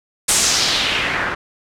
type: noise with low-pass filter sweep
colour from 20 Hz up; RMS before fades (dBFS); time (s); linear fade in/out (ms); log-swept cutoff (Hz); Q
white; -18; 0.28-1.35; 10; 9100 to 1400; 2.1
effects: none